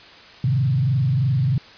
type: tone with frequency modulation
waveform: sine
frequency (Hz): 130.81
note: C3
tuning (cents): 0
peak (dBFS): -16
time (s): 0.44-1.58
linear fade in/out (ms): 2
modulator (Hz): 23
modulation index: 0.92
effects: white hiss -44 dBFS RMS until 1.77 s + resampled to 11025 Hz